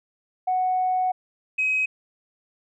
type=tone pair in turn; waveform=sine; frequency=740 / 2535 Hz; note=F#5 / D#7; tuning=0 / +32 cents; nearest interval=octave + major sixth; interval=2132 cents; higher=second; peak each=-19 dBFS; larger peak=neither; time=0.47-1.12 / 1.58-1.86 s; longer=first; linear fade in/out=10 ms; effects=tanh soft clip ceiling -15 dBFS